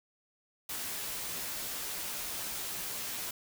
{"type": "noise with comb filter", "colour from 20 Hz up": "white", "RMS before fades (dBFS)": -38, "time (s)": [0.69, 3.31], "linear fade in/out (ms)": 5, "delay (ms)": 14, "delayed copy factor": -0.55, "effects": []}